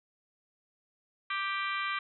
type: harmonic tone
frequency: 392.5 Hz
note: G4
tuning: 2 cents sharp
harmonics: 3 / 4 / 5 / 6 / 7 / 8 / 9 / 10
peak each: -34 / -38 / -39 / -37 / -47 / -42 / -50 / -47 dBFS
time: 1.3-1.99 s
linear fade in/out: 5 ms
effects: none